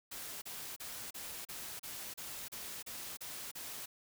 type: noise bursts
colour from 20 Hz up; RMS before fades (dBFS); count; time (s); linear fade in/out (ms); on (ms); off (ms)
white; -45; 11; 0.11-3.86; 10; 310; 34
effects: none